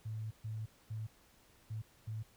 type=tone bursts at uneven times; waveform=sine; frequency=109.5 Hz; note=A2; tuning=8 cents flat; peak=-38 dBFS; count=5; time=0.05-0.31 / 0.44-0.66 / 0.9-1.07 / 1.7-1.82 / 2.07-2.23 s; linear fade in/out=10 ms; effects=pink hiss -66 dBFS RMS until 2.36 s